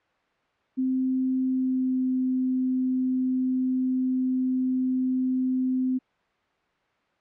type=tone with pitch glide; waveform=sine; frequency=259.6 to 257.1 Hz; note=C4 to C4; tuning=-13 to -30 cents; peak=-22 dBFS; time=0.77-5.99 s; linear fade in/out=20 ms; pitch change=-17 cents; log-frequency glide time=1.42-2.08 s; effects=white hiss -67 dBFS RMS until 7.2 s + low-pass 2000 Hz 12 dB/octave